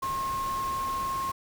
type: tone in noise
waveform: sine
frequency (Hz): 1073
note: C6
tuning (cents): +43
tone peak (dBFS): -28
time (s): 0.02-1.32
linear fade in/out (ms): 10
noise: pink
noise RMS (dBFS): -40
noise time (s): 0.02-1.32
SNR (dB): +9
effects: none